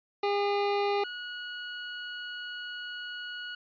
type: tone pair in turn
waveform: 25% pulse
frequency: 405.4 / 1455.6 Hz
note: G#4 / F#6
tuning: -42 / -29 cents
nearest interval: octave + minor seventh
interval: 2213 cents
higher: second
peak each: -22 / -33 dBFS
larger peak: first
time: 0.23-1.04 / 1.04-3.55 s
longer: second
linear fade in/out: 5 ms
effects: resampled to 11025 Hz